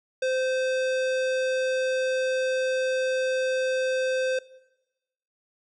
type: tone with hard clipping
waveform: sine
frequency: 518 Hz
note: C5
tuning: 17 cents flat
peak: -25 dBFS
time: 0.22-4.39 s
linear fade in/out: 5 ms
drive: 18 dB
effects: noise-tail reverb RT60 1.0 s tail -20 dB re dry + resampled to 24000 Hz